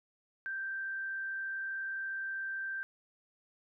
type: tone with frequency modulation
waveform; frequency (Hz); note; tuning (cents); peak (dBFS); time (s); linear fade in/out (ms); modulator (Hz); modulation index
sine; 1568; G6; 0; -35; 0.46-2.83; 0; 56.8; 0.27
effects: none